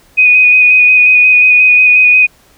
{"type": "tone with vibrato", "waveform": "sine", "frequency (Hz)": 2489, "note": "D#7", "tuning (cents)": 0, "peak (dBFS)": -3, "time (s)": [0.17, 2.27], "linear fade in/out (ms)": 20, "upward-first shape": "square", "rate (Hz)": 5.6, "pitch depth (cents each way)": 15, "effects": ["pink hiss -47 dBFS RMS until 2.57 s"]}